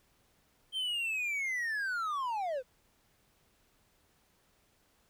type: linear sweep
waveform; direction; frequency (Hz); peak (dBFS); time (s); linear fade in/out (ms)
triangle; down; 3170 to 481; -30; 0.72-2.63; 50
effects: pink hiss -70 dBFS RMS until 5.09 s